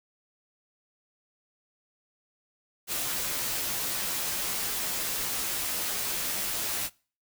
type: noise with comb filter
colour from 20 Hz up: white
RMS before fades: -31 dBFS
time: 2.87-6.9 s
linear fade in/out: 50 ms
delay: 13 ms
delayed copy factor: -0.7
effects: noise-tail reverb RT60 0.4 s tail -24 dB re dry